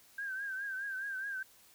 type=tone with vibrato; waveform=sine; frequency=1582 Hz; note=G6; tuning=15 cents sharp; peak=-36 dBFS; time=0.18-1.43 s; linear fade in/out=5 ms; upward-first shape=triangle; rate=4.8 Hz; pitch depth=86 cents each way; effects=white hiss -62 dBFS RMS until 1.74 s